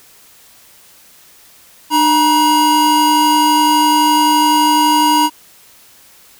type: tone pair together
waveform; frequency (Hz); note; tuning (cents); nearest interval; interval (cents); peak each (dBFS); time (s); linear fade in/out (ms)
square; 301.4 / 956.1; D4 / A#5; +45 / +44; octave + minor sixth; 1999; -16 / -11; 1.9-5.3; 50
effects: white hiss -45 dBFS RMS until 6.39 s